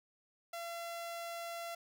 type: tone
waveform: sawtooth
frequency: 680 Hz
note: F5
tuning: 46 cents flat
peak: -37 dBFS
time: 0.53-1.75 s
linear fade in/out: 5 ms
effects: none